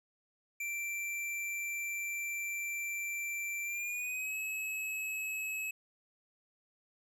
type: tone with pitch glide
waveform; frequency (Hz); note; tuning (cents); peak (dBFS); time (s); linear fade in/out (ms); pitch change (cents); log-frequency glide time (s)
square; 2349 to 2576; D7 to E7; 0 to -41; -36; 0.6-5.71; 5; +159; 3.64-4.36
effects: none